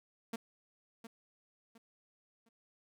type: tone with echo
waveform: sawtooth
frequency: 228.2 Hz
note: A#3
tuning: 37 cents flat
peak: -33 dBFS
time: 0.33-0.36 s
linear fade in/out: 5 ms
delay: 710 ms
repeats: 3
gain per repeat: -10 dB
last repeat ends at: 2.49 s
effects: none